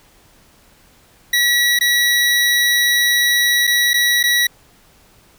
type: tone with dropouts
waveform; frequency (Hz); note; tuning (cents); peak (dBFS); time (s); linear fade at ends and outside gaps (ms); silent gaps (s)
25% pulse; 1931; B6; -39; -9; 1.33-4.47; 5; 1.79-1.809 / 3.67-3.674 / 3.934-3.94 / 4.23-4.237
effects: pink hiss -51 dBFS RMS until 5.38 s